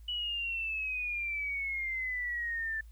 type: exponential sweep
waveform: sine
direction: down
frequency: 2960 to 1760 Hz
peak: -32 dBFS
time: 0.08-2.81 s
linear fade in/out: 5 ms
effects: added 55 Hz sine -48 dBFS peak until 2.91 s + white hiss -70 dBFS RMS until 2.91 s